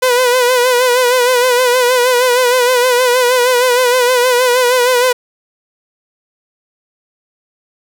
sawtooth tone with vibrato, 497.5 Hz, B4, 13 cents sharp, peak -5 dBFS, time 0.02-5.13 s, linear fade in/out 10 ms, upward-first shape sine, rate 6.4 Hz, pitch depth 57 cents each way, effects none

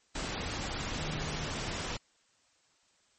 sine tone in noise, 153.2 Hz, D#3, 27 cents flat, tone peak -40 dBFS, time 0.98-1.47 s, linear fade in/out 5 ms, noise pink, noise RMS -36 dBFS, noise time 0.15-1.97 s, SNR -7 dB, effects white hiss -69 dBFS RMS until 3.18 s + MP3 32 kbps

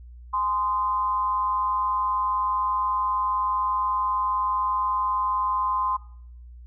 sine tone with amplitude modulation, 1034 Hz, C6, 21 cents flat, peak -19 dBFS, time 0.33-5.97 s, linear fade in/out 10 ms, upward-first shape sine, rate 199 Hz, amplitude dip 65%, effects noise-tail reverb RT60 0.6 s tail -19 dB re dry + added 60 Hz sine -41 dBFS peak until 6.66 s

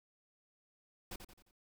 pink noise with echo, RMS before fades -44 dBFS, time 1.11-1.16 s, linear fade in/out 5 ms, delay 88 ms, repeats 4, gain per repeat -7 dB, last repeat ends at 1.512 s, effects none

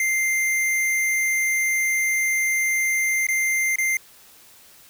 square tone with dropouts, 2093 Hz, C7, in tune, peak -20 dBFS, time 0-3.97 s, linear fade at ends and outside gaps 2 ms, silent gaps 3.268-3.286 / 3.758-3.784 s, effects white hiss -50 dBFS RMS until 4.89 s

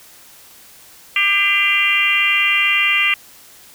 harmonic tone with a mistuned harmonic, 396.8 Hz, G4, 21 cents sharp, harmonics 3 / 4 / 5 / 6 / 7 / 8, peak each -25 / -29 / -18 / -18 / -17 / -26 dBFS, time 1.16-3.14 s, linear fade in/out 2 ms, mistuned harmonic 5, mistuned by +39 cents, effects white hiss -44 dBFS RMS until 3.74 s

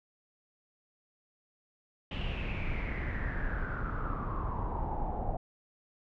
brown noise with low-pass filter sweep, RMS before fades -34 dBFS, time 2.11-5.37 s, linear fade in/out 5 ms, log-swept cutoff 3000 to 720 Hz, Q 7.7, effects none

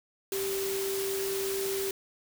sine tone in noise, 390 Hz, G4, 9 cents flat, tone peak -30 dBFS, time 0.32-1.91 s, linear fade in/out 2 ms, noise white, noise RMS -36 dBFS, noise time 0.32-1.91 s, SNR +3 dB, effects none

